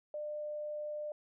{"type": "tone", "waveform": "sine", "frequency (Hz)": 599, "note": "D5", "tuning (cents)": 34, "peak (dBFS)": -37, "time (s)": [0.14, 1.12], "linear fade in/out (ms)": 2, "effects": []}